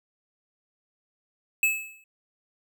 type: tone with exponential decay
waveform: square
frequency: 2600 Hz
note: E7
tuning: 24 cents flat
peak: -18 dBFS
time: 1.63-2.04 s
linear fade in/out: 2 ms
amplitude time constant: 89 ms
effects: none